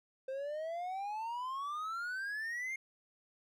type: exponential sweep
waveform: triangle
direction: up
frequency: 520 to 2149 Hz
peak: -35 dBFS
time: 0.28-2.76 s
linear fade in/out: 5 ms
effects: none